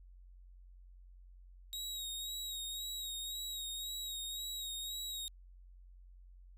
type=tone with vibrato; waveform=sawtooth; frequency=3794 Hz; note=A#7; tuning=30 cents sharp; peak=-37 dBFS; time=1.73-5.28 s; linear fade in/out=0 ms; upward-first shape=sine; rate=1.9 Hz; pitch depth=39 cents each way; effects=added 45 Hz sine -54 dBFS peak until 6.57 s